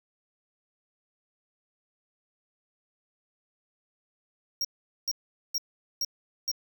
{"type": "tone bursts", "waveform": "square", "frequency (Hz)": 5590, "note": "F8", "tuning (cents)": 1, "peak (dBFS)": -27, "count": 5, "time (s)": [4.61, 6.515], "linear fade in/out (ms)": 2, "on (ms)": 37, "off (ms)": 430, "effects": []}